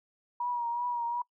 sine tone with vibrato, 957 Hz, A#5, 45 cents sharp, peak -29 dBFS, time 0.4-1.22 s, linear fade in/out 5 ms, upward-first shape triangle, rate 2.7 Hz, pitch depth 44 cents each way, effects noise-tail reverb RT60 0.1 s tail -25 dB re dry

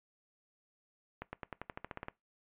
accelerating click train, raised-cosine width 0.5 ms, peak -25 dBFS, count 12, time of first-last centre 1.22-2.084 s, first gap 110 ms, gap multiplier 0.93, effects noise-tail reverb RT60 0.2 s tail -21 dB re dry + resampled to 8000 Hz

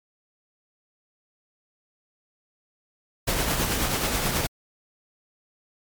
pink noise with tremolo, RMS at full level -23 dBFS, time 3.27-4.47 s, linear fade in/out 10 ms, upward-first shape triangle, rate 9.3 Hz, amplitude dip 45%, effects MP3 96 kbps

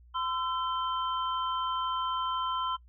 sine tone cluster, 1024 / 1338 / 3104 Hz, C6 / E6 / G7, -38 / +25 / -18 cents, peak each -31 / -34 / -38 dBFS, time 0.14-2.77 s, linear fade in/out 20 ms, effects noise-tail reverb RT60 0.1 s tail -21 dB re dry + added 60 Hz sine -53 dBFS peak until 2.88 s

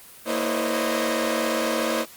sawtooth tone cluster, 231.3 / 325.9 / 510 / 547 / 617 Hz, A#3 / E4 / C5 / C#5 / D#5, -13 / -20 / -44 / -23 / -15 cents, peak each -25 dBFS, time 0.25-2.06 s, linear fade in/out 50 ms, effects white hiss -46 dBFS RMS until 2.16 s + Opus 24 kbps

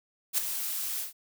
blue noise with ADSR envelope, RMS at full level -24 dBFS, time 0.33-1.13 s, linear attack 50 ms, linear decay 8 ms, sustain -9 dB, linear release 130 ms, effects none

